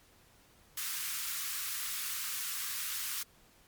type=high-pass noise; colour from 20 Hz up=white; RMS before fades=-37 dBFS; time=0.77-3.23 s; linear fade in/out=5 ms; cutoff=1100 Hz; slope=48 dB/octave; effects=pink hiss -63 dBFS RMS until 3.67 s + MP3 96 kbps